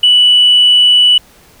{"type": "tone", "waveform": "sine", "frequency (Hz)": 2960, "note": "F#7", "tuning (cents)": 0, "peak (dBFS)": -3, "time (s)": [0.03, 1.18], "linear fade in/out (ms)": 5, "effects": ["tanh soft clip ceiling 0 dBFS", "pink hiss -44 dBFS RMS until 1.6 s"]}